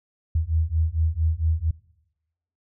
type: beating tone pair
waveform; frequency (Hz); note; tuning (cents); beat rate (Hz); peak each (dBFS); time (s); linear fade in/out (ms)
sine; 78.3 / 82.7; D#2 / E2; +11 / +6; 4.4; -23; 0.35-1.71; 5
effects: noise-tail reverb RT60 0.9 s tail -22 dB re dry